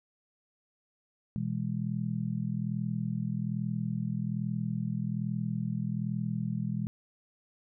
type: chord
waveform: sine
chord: E major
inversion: second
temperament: just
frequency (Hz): 123.61 / 164.81 / 206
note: B2 / E3 / G#3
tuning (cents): +2 / 0 / -14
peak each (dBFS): -34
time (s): 1.36-6.87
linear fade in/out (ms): 0
effects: none